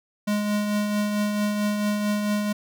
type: tone with tremolo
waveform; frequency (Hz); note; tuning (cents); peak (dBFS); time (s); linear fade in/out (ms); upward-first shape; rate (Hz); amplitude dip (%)
square; 208; G#3; +3; -21; 0.27-2.53; 10; triangle; 4.5; 40
effects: none